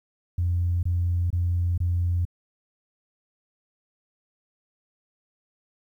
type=tone bursts; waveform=sine; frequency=87.4 Hz; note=F2; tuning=2 cents sharp; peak=-20 dBFS; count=4; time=0.38-2.252 s; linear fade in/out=5 ms; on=450 ms; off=24 ms; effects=tanh soft clip ceiling -16 dBFS + 10-bit